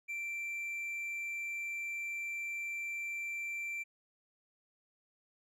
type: tone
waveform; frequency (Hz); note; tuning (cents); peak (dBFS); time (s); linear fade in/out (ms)
triangle; 2349; D7; 0; -35; 0.08-3.84; 20
effects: none